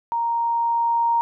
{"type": "tone with level ramp", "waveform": "sine", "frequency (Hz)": 932.3, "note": "A#5", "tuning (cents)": 0, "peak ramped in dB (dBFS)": [-20, -16], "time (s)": [0.12, 1.21], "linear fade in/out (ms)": 0, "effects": []}